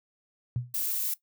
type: tone with exponential decay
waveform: sine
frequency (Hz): 122.4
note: B2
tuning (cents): -15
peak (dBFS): -23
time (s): 0.56-0.75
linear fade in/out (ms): 0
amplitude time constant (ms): 40
type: noise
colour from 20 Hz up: violet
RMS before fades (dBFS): -30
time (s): 0.74-1.14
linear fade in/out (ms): 5
effects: noise-tail reverb RT60 0.1 s tail -17 dB re dry + high-pass 60 Hz 12 dB/octave